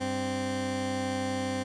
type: tone pair together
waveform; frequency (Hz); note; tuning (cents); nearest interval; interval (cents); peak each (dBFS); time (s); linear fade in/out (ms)
20% pulse; 97.39 / 260; G2 / C4; -11 / -11; octave + perfect fourth; 1700; -31 / -25; 0-1.64; 20
effects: resampled to 22050 Hz